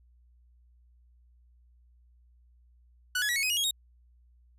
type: tone with pitch steps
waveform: sawtooth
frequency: 1480 / 1690.3 / 1930.4 / 2205 / 2518 / 2876 / 3284 / 3751 Hz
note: F#6 / G#6 / B6 / C#7 / D#7 / F#7 / G#7 / A#7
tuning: 0 / +30 / -40 / -10 / +20 / -50 / -20 / +10 cents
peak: -23 dBFS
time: 3.15-3.71 s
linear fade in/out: 5 ms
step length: 70 ms
effects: added 60 Hz sine -58 dBFS peak until 4.58 s + resampled to 32000 Hz